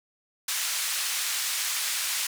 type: band-pass noise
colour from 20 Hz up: white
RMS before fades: -29 dBFS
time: 0.48-2.27 s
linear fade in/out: 5 ms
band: 1400 to 9800 Hz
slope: 12 dB/octave
effects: none